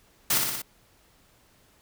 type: noise with echo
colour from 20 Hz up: white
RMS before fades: -23 dBFS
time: 0.3-0.38 s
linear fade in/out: 5 ms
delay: 60 ms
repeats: 4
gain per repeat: -3 dB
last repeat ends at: 0.62 s
effects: pink hiss -61 dBFS RMS until 1.81 s